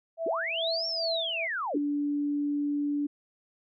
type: tone with tremolo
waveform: sine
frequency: 659.3 Hz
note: E5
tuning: in tune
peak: -28 dBFS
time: 0.17-1.48 s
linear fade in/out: 50 ms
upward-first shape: sine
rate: 2.4 Hz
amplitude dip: 75%
type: linear two-way sweep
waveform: sine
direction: up then down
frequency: 267.5 to 5540 to 267.5 Hz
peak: -29 dBFS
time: 0.26-1.78 s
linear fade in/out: 5 ms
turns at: 0.87 s
type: tone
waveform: sine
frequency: 290 Hz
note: D4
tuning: 22 cents flat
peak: -26 dBFS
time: 1.74-3.07 s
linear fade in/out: 10 ms
effects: none